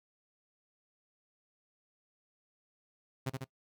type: tone with echo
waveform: sawtooth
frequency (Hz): 132.6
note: C3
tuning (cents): +23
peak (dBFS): -28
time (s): 3.26-3.3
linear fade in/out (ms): 10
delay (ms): 73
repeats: 2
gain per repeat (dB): -3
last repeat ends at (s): 3.446
effects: noise-tail reverb RT60 0.1 s tail -20 dB re dry